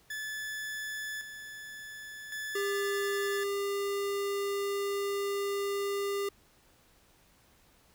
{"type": "tone with tremolo", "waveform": "40% pulse", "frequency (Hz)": 1732, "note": "A6", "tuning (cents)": -28, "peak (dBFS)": -35, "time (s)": [0.1, 3.44], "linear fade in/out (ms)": 5, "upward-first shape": "square", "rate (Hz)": 0.45, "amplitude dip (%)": 55}
{"type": "tone", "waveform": "square", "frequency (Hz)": 400.5, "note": "G4", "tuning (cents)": 37, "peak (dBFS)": -31, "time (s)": [2.55, 6.29], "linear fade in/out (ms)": 5}
{"effects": ["pink hiss -64 dBFS RMS until 7.94 s"]}